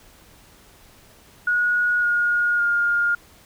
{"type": "tone with pitch steps", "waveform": "sine", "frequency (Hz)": [1452, 1432.8, 1413.9], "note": ["F#6", "F6", "F6"], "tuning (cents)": [-33, 44, 21], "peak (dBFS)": -17, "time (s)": [1.47, 3.15], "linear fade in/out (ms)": 5, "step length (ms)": 560, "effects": ["pink hiss -51 dBFS RMS until 3.45 s"]}